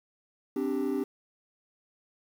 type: chord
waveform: triangle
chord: C suspended second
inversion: none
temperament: just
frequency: 261.6 / 294.3 / 392.4 Hz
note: C4 / D4 / G4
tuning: 0 / +4 / +2 cents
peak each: -29 dBFS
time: 0.56-1.04 s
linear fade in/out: 5 ms
effects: tanh soft clip ceiling -19 dBFS + 9-bit